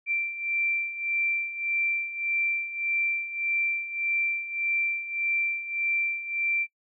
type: beating tone pair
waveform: sine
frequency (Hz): 2351 / 2352.7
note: D7 / D7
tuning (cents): +1 / +2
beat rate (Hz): 1.7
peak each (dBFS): -32 / -27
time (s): 0.06-6.67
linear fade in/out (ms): 50
effects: noise-tail reverb RT60 0.1 s tail -23 dB re dry